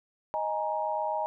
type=chord; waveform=sine; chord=D# suspended fourth; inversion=none; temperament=equal with one note detuned; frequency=622.3 / 830.6 / 938.3 Hz; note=D#5 / G#5 / A#5; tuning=0 / 0 / +11 cents; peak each=-32 dBFS; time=0.34-1.26 s; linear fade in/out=0 ms; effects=none